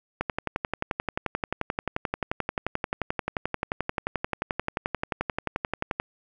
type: click train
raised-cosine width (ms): 0.5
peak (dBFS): -11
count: 67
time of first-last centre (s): 0.21-5.999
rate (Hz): 11.4
effects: none